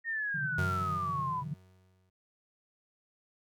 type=exponential sweep; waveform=sine; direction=down; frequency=1861 to 978 Hz; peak=-31 dBFS; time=0.04-1.44 s; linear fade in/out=50 ms
type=band-pass noise; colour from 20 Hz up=pink; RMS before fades=-40 dBFS; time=0.34-1.54 s; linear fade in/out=5 ms; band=130 to 170 Hz; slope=96 dB/octave
type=tone with exponential decay; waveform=35% pulse; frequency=92.9 Hz; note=F#2; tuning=7 cents sharp; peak=-28 dBFS; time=0.58-2.1 s; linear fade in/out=5 ms; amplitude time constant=330 ms
effects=none